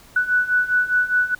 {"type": "beating tone pair", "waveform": "sine", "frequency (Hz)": [1480, 1484.9], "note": ["F#6", "F#6"], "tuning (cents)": [0, 6], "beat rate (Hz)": 4.9, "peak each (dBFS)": [-21, -18], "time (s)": [0.16, 1.35], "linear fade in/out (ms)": 5, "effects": ["pink hiss -48 dBFS RMS until 1.39 s"]}